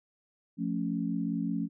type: chord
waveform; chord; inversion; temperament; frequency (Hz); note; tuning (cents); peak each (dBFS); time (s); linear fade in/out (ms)
sine; F augmented; none; equal; 174.61 / 220 / 277.2; F3 / A3 / C#4; 0 / 0 / 0; -33; 0.57-1.69; 50
effects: none